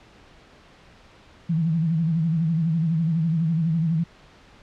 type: tone with vibrato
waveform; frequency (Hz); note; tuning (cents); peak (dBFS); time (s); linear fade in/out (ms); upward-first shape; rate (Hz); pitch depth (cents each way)
sine; 163.2; E3; -17; -19; 1.49-4.04; 10; sine; 12; 88
effects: pink hiss -51 dBFS RMS until 4.62 s + low-pass 4000 Hz 12 dB/octave